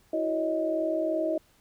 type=tone cluster; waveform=sine; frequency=324.9 / 367.3 / 566 / 628 Hz; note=E4 / F#4 / C#5 / D#5; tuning=-25 / -13 / +36 / +16 cents; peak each=-30 / -36 / -36 / -27 dBFS; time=0.13-1.38 s; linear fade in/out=5 ms; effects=pink hiss -63 dBFS RMS until 1.6 s